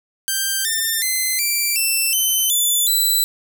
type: tone with pitch steps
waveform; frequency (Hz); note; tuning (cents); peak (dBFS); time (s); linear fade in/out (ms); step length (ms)
5% pulse; 1574 / 1797.6 / 2053 / 2345 / 2678 / 3058 / 3493 / 3989; G6 / A6 / C7 / D7 / E7 / G7 / A7 / B7; +7 / +37 / -33 / -3 / +27 / -44 / -13 / +17; -8; 0.28-3.24; 0; 370
effects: none